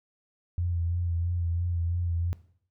sine tone with vibrato, 86.1 Hz, F2, 24 cents flat, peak -25 dBFS, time 0.58-2.33 s, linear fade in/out 0 ms, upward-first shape sine, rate 3 Hz, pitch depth 34 cents each way, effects noise-tail reverb RT60 0.6 s tail -18 dB re dry

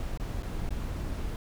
brown noise with dropouts, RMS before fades -33 dBFS, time 0-1.36 s, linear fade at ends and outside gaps 1 ms, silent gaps 0.175-0.198 / 0.424-0.431 / 0.691-0.706 s, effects none

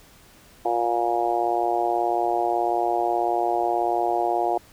harmonic tone, 118.3 Hz, A#2, 26 cents sharp, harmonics 3 / 4 / 5 / 6 / 7 / 8, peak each -27 / -31 / -31 / -23 / -27 / -35 dBFS, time 0.65-4.58 s, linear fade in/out 5 ms, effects pink hiss -52 dBFS RMS until 4.72 s

